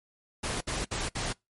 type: noise bursts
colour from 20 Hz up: pink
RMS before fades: -32 dBFS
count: 4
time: 0.43-1.33 s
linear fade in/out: 10 ms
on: 180 ms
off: 60 ms
effects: noise-tail reverb RT60 0.2 s tail -25 dB re dry + MP3 48 kbps